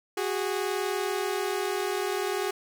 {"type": "tone pair together", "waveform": "sawtooth", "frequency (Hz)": [370, 410.4], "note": ["F#4", "G#4"], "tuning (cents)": [0, -21], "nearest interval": "major second", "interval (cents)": 179, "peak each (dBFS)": -26, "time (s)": [0.17, 2.51], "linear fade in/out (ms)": 5, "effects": []}